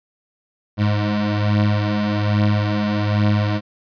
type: beating tone pair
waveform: 25% pulse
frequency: 103.83 / 105.03 Hz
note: G#2 / G#2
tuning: 0 / +20 cents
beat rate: 1.2 Hz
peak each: -14 / -18 dBFS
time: 0.77-3.61 s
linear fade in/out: 50 ms
effects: resampled to 11025 Hz